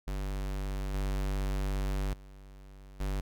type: tone with level steps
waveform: square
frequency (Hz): 48.59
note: G1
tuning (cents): -15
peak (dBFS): -33 / -30 / -49 / -31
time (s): 0.07-3.21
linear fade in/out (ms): 10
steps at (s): 0.94 / 2.13 / 3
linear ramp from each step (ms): 5
effects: none